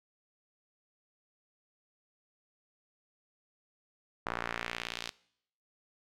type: tone with band-pass filter sweep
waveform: sawtooth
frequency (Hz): 58.3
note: A#1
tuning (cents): +1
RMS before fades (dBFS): -39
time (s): 4.26-5.1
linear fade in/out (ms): 0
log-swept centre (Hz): 1200 to 4200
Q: 1.4
effects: noise-tail reverb RT60 0.7 s tail -22 dB re dry